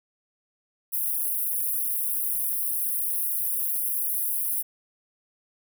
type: high-pass noise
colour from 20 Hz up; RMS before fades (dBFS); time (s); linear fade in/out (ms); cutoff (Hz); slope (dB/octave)
white; -27; 0.92-4.63; 20; 9600; 96
effects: none